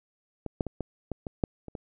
clicks, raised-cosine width 2 ms, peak -20 / -13 / -20 / -18 / -18 / -21 / -11 / -27 / -23 dBFS, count 9, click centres 0.463 / 0.608 / 0.667 / 0.807 / 1.117 / 1.268 / 1.438 / 1.683 / 1.752 s, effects none

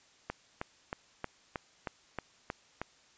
click train, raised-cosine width 0.5 ms, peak -20 dBFS, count 9, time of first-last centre 0.3-2.816 s, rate 3.18 Hz, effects white hiss -63 dBFS RMS until 3.17 s + resampled to 16000 Hz

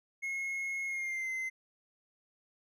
triangle tone with pitch glide, 2166 to 2065 Hz, C#7 to C7, -41 to -23 cents, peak -32 dBFS, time 0.22-1.5 s, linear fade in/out 20 ms, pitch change -82 cents, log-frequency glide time 0.86-1.3 s, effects none

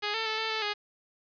5% pulse tone with pitch steps, 415.7 / 446.6 / 437.6 / 443.5 / 438.9 / 415.3 Hz, G#4 / A4 / A4 / A4 / A4 / G#4, +2 / +26 / -9 / +14 / -4 / 0 cents, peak -17 dBFS, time 0.02-0.74 s, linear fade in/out 20 ms, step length 120 ms, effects resampled to 11025 Hz + 9-bit

